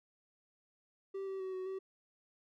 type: tone with pitch steps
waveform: triangle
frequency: 389.1 / 385.1 / 377.3 / 372.9 / 382.2 Hz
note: G4 / G4 / F#4 / F#4 / G4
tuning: -13 / -31 / +34 / +14 / -44 cents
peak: -36 dBFS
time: 1.14-1.79 s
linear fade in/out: 10 ms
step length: 130 ms
effects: none